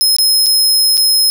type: tone with dropouts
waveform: sawtooth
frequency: 5140 Hz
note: E8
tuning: 45 cents flat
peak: -6 dBFS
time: 0.01-1.3 s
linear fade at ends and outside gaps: 0 ms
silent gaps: 0.165-0.185 / 0.461-0.466 / 0.971-0.977 s
effects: none